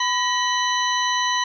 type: harmonic tone with a mistuned harmonic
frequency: 999 Hz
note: B5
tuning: 20 cents sharp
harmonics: 1 / 2 / 3 / 4 / 6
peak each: -22 / -25 / -27 / -28 / -30 dBFS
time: 0-1.44 s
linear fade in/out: 5 ms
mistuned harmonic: 2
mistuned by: -78 cents
effects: none